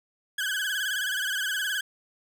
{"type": "tone with vibrato", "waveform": "30% pulse", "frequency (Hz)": 1586, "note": "G6", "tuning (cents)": 20, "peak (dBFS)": -24, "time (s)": [0.38, 1.81], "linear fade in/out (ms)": 5, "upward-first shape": "sine", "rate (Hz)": 19, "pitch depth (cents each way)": 110, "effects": []}